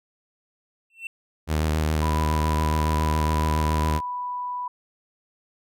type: tone with exponential growth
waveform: triangle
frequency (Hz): 2694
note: E7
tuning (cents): +37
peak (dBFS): -25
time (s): 0.9-1.07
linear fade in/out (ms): 2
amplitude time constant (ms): 36
type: tone with vibrato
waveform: sawtooth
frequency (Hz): 77.6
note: D#2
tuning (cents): -4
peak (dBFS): -17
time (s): 1.47-4.01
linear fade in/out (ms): 50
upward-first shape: sine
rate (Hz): 7.2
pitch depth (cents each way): 30
type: tone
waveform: sine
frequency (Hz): 987.8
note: B5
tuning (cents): 0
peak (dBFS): -27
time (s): 2.02-4.68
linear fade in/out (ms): 5
effects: none